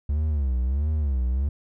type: tone with vibrato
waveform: triangle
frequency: 69.3 Hz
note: C#2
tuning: in tune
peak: -19 dBFS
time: 0.09-1.49 s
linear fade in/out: 5 ms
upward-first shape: sine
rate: 1.5 Hz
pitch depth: 200 cents each way
effects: none